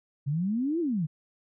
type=exponential two-way sweep; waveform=sine; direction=up then down; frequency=133.9 to 353.8 to 143.6 Hz; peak=-25 dBFS; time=0.26-1.07 s; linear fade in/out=20 ms; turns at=0.8 s; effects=none